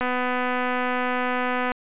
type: click train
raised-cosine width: 0.5 ms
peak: -11 dBFS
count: 428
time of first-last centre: 0.01-1.718 s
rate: 250 Hz
effects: resampled to 8000 Hz